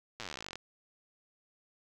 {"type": "slowing click train", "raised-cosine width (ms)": 0.2, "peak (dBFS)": -23, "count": 25, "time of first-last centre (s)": [0.2, 0.556], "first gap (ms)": 8, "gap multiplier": 1.05, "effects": []}